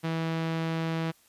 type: tone with low-pass filter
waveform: sawtooth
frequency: 163.1 Hz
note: E3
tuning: 18 cents flat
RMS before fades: -30 dBFS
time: 0.03-1.12 s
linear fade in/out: 20 ms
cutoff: 3600 Hz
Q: 0.96
effects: white hiss -62 dBFS RMS until 1.28 s + resampled to 32000 Hz